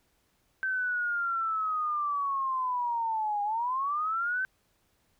sine linear two-way sweep, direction down then up, 1549 to 811 to 1549 Hz, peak -27 dBFS, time 0.63-4.45 s, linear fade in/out 0 ms, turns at 3.43 s, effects pink hiss -71 dBFS RMS until 5.19 s

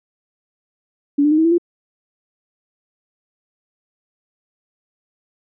sine tone with pitch steps, 286.1 / 297.2 / 308.8 / 320.8 / 333.2 / 346.2 Hz, D4 / D4 / D#4 / E4 / E4 / F4, -45 / +21 / -13 / -47 / +19 / -15 cents, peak -11 dBFS, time 1.18-1.582 s, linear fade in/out 10 ms, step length 67 ms, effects none

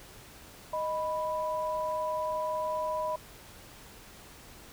sine tone pair together, 622.3 / 987.8 Hz, D#5 / B5, 0 / 0 cents, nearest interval minor sixth, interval 800 cents, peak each -32 / -32 dBFS, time 0.73-3.16 s, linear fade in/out 5 ms, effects pink hiss -51 dBFS RMS until 4.72 s

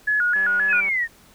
sine tone with vibrato, 1568 Hz, G6, in tune, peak -17 dBFS, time 0.07-0.81 s, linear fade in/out 10 ms, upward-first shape square, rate 3.8 Hz, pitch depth 140 cents each way
click train, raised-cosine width 0.5 ms, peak -24 dBFS, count 104, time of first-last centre 0.36-0.888 s, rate 195 Hz
sine linear sweep, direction down, 2617 to 1795 Hz, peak -19 dBFS, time 0.68-1.08 s, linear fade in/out 50 ms
effects pink hiss -52 dBFS RMS until 1.34 s

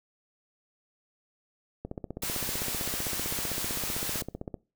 click train, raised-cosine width 2 ms, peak -22 dBFS, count 43, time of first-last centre 1.85-4.542 s, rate 15.6 Hz
white noise, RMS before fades -33 dBFS, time 2.22-4.22 s, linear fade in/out 5 ms
effects noise-tail reverb RT60 0.3 s tail -22 dB re dry

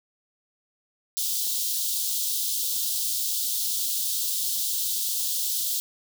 white high-pass noise, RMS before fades -27 dBFS, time 1.17-5.8 s, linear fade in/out 0 ms, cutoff 3300 Hz, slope 48 dB/octave, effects none

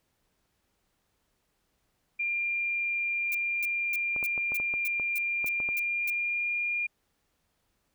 sine tone with pitch glide, 2393 to 2412 Hz, D7 to D7, +32 to +46 cents, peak -27 dBFS, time 2.19-6.87 s, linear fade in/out 10 ms, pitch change +14 cents, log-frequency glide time 5.61-6.48 s
violet noise bursts, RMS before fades -37 dBFS, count 10, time 3.32-6.1 s, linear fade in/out 0 ms, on 26 ms, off 280 ms
clicks, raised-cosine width 1 ms, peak -27 dBFS, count 10, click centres 4.163 / 4.228 / 4.378 / 4.52 / 4.6 / 4.739 / 4.998 / 5.444 / 5.602 / 5.689 s
effects pink hiss -75 dBFS RMS until 7.94 s

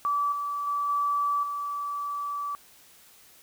sine tone with level steps, 1154 Hz, D6, 31 cents flat, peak -23 / -28 / -25 / -23 / -29 dBFS, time 0.05-2.55 s, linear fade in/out 0 ms, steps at 0.32 / 0.67 / 0.89 / 1.43 s, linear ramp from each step 2 ms, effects white hiss -55 dBFS RMS until 3.42 s

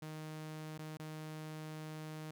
sawtooth tone with dropouts, 155.56 Hz, D#3, in tune, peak -40 dBFS, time 0.02-2.31 s, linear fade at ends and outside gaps 5 ms, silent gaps 0.779-0.789 / 0.972-0.995 s, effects none

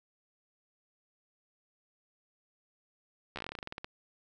slowing click train, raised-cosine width 0.3 ms, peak -23 dBFS, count 16, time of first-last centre 3.36-3.845 s, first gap 13 ms, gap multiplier 1.12, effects none

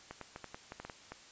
clicks, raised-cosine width 0.5 ms, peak -28 dBFS, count 10, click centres 0.11 / 0.213 / 0.361 / 0.443 / 0.545 / 0.721 / 0.8 / 0.85 / 0.898 / 1.12 s, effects white hiss -56 dBFS RMS until 1.31 s + resampled to 16000 Hz

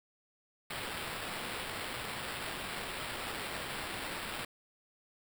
blue noise with sample-and-hold, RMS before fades -40 dBFS, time 0.7-4.45 s, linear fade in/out 5 ms, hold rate 6300 Hz, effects none

